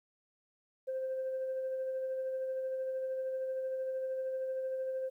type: tone with tremolo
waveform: sine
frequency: 523.3 Hz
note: C5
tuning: in tune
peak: -31 dBFS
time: 0.87-5.1 s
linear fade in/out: 20 ms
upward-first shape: sine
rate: 13 Hz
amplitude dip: 30%
effects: tanh soft clip ceiling -30 dBFS + 12-bit